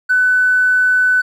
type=tone; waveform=triangle; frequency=1500 Hz; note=F#6; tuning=23 cents sharp; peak=-6 dBFS; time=0.09-1.22 s; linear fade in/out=20 ms; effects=tanh soft clip ceiling -8 dBFS